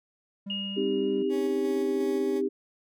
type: tone with vibrato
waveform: triangle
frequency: 198.3 Hz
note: G3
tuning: 20 cents sharp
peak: -32 dBFS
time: 0.46-1.23 s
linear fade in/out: 10 ms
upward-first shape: triangle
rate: 3.4 Hz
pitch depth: 11 cents each way
type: tone with exponential decay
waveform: sine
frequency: 2858 Hz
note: F7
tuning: 39 cents sharp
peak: -29 dBFS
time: 0.5-2.02 s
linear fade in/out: 2 ms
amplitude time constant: 330 ms
type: chord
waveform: sine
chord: C minor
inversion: none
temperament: equal with one note detuned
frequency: 261.6 / 311.1 / 396.3 Hz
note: C4 / Eb4 / G4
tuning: 0 / 0 / +19 cents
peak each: -31 / -32 / -26 dBFS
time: 0.76-2.49 s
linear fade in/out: 20 ms
type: tone with tremolo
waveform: 20% pulse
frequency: 277.2 Hz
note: C#4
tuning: in tune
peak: -32 dBFS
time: 1.29-2.42 s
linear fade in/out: 50 ms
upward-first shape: square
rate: 2.8 Hz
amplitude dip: 25%
effects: none